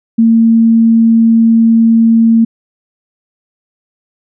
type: tone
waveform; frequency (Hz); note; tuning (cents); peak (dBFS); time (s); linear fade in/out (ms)
sine; 227.4; A#3; -43; -4; 0.18-2.45; 10
effects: none